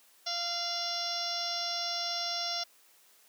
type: harmonic tone with a mistuned harmonic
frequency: 691 Hz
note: F5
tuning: 19 cents flat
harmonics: 1 / 2 / 3 / 4 / 5 / 6 / 7 / 8 / 9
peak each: -39 / -43 / -46 / -45 / -40 / -41 / -40 / -35 / -47 dBFS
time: 0.26-2.64 s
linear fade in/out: 10 ms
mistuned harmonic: 4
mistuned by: +51 cents
effects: white hiss -62 dBFS RMS until 3.28 s + high-pass 300 Hz 12 dB/octave